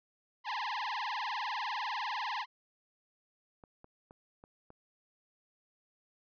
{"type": "tone with vibrato", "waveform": "sawtooth", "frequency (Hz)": 928, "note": "A#5", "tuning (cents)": -8, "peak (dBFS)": -30, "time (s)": [0.44, 2.46], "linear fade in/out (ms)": 50, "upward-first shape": "triangle", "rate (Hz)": 20, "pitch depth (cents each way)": 260}
{"type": "clicks", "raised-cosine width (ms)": 1, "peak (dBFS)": -39, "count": 5, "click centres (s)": [3.638, 3.844, 4.109, 4.439, 4.704]}
{"effects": ["resampled to 11025 Hz"]}